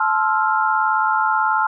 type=chord; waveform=sine; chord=F major seventh; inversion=first; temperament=equal with one note detuned; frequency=869.9 / 1046.5 / 1318.5 / 1396.9 Hz; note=A5 / C6 / E6 / F6; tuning=-20 / 0 / 0 / 0 cents; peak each=-19 / -23 / -23 / -20 dBFS; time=0-1.67 s; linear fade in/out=5 ms; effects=none